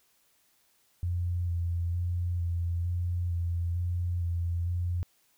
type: tone with vibrato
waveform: sine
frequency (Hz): 86.8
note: F2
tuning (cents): -10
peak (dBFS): -27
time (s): 1.03-5.03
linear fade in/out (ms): 0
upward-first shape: square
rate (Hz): 1.1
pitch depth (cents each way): 21
effects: white hiss -68 dBFS RMS until 5.37 s